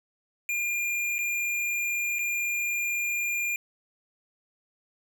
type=tone with dropouts; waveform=square; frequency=2406 Hz; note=D7; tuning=41 cents sharp; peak=-27 dBFS; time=0.49-3.56 s; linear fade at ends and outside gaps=1 ms; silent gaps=1.183-1.189 / 2.186-2.191 s; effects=none